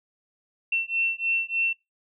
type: beating tone pair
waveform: sine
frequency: 2700 / 2703.3 Hz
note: E7 / E7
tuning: +41 / +43 cents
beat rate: 3.3 Hz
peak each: -27 / -27 dBFS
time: 0.72-1.73 s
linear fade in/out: 5 ms
effects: noise-tail reverb RT60 0.2 s tail -22 dB re dry